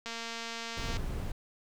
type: click train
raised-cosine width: 0.2 ms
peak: -22 dBFS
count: 210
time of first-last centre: 0.06-0.969 s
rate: 230 Hz
type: noise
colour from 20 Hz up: brown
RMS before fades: -35 dBFS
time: 0.77-1.32 s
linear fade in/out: 5 ms
effects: none